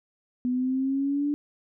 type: exponential sweep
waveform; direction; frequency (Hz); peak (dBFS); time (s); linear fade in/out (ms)
sine; up; 246.9 to 293.7; -23; 0.45-1.34; 0
effects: none